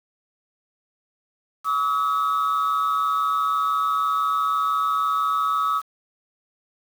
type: tone pair together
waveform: sine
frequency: 1143 / 1283 Hz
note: D6 / E6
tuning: -47 / -47 cents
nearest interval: major second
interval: 200 cents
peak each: -22 / -19 dBFS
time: 1.64-5.82 s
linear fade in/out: 50 ms
effects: tanh soft clip ceiling -16 dBFS + 7-bit